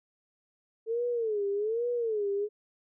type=tone with vibrato; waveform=sine; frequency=440 Hz; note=A4; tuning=in tune; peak=-27 dBFS; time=0.86-2.49 s; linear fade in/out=50 ms; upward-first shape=sine; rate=1.2 Hz; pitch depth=170 cents each way; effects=none